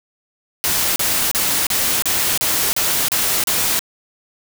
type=noise bursts; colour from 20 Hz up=white; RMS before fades=-18 dBFS; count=9; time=0.64-3.792 s; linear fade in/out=0 ms; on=320 ms; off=34 ms; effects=none